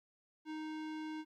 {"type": "tone with low-pass filter", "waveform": "square", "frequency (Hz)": 311.1, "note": "D#4", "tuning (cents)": 0, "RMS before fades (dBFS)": -43, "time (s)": [0.45, 1.25], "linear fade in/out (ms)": 50, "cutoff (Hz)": 3900, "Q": 0.7, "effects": ["13-bit"]}